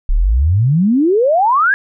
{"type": "exponential sweep", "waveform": "sine", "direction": "up", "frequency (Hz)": [32.14, 1700], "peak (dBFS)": -9, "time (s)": [0.09, 1.74], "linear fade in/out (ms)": 0, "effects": []}